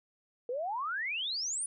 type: exponential sweep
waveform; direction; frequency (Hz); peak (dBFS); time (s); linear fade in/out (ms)
sine; up; 466.2 to 9910; -32; 0.49-1.66; 2
effects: none